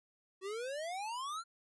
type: exponential sweep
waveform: square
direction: up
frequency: 370 to 1408 Hz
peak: -39 dBFS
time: 0.41-1.44 s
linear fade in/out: 50 ms
effects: resampled to 24000 Hz